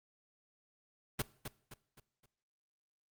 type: noise with echo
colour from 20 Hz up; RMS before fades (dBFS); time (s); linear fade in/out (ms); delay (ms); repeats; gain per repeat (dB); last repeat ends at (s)
pink; -33; 1.19-1.22; 5; 260; 4; -8; 2.26
effects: noise-tail reverb RT60 0.6 s tail -20 dB re dry + Opus 32 kbps